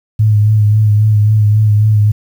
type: tone with vibrato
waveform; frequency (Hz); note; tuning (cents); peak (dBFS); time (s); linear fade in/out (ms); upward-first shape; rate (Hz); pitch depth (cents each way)
sine; 106.3; G#2; +41; -6; 0.19-2.12; 10; sine; 3.7; 33
effects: 7-bit